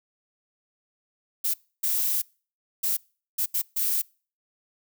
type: noise bursts at uneven times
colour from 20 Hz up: violet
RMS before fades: -25 dBFS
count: 6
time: 1.44-1.54 / 1.83-2.22 / 2.83-2.97 / 3.38-3.46 / 3.54-3.62 / 3.76-4.02 s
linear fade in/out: 10 ms
effects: noise-tail reverb RT60 0.4 s tail -26 dB re dry